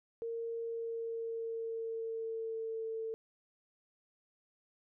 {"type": "tone with pitch glide", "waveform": "sine", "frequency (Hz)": [460.6, 447.2], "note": ["A#4", "A4"], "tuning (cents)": [-21, 28], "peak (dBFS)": -36, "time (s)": [0.22, 3.14], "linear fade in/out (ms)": 0, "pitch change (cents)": -51, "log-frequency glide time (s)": [0.58, 2.89], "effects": []}